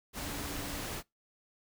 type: tone in noise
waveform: sine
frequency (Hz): 285.4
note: D4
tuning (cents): -49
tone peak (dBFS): -44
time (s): 0.22-0.83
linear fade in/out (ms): 50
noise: pink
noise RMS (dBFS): -39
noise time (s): 0.13-1.03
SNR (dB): -8
effects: noise-tail reverb RT60 0.2 s tail -25 dB re dry